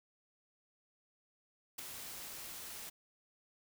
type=noise with ADSR envelope; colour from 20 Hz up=white; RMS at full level=-39 dBFS; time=1.78-2.9 s; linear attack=12 ms; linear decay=4 ms; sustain=-8 dB; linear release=11 ms; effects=none